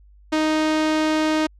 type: tone with low-pass filter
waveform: sawtooth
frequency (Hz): 311.1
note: D#4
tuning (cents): 0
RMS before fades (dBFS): -20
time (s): 0.32-1.47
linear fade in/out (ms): 10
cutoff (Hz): 5600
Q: 0.74
effects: added 50 Hz sine -47 dBFS peak until 1.59 s